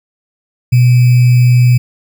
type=tone with sample-and-hold; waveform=sine; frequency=123.47 Hz; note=B2; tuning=in tune; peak=-4 dBFS; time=0.72-1.78 s; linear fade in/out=10 ms; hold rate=2450 Hz; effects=none